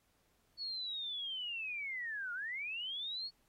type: linear two-way sweep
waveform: sine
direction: down then up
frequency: 4435 to 1396 to 4435 Hz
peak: -38 dBFS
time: 0.57-3.31 s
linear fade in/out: 50 ms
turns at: 2.33 s
effects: pink hiss -75 dBFS RMS until 3.48 s + AAC 48 kbps